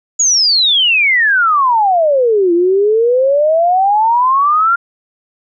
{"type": "exponential two-way sweep", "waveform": "sine", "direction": "down then up", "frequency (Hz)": [6910, 337, 1407], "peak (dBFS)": -8, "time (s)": [0.19, 4.76], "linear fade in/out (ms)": 10, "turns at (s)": 2.53, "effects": []}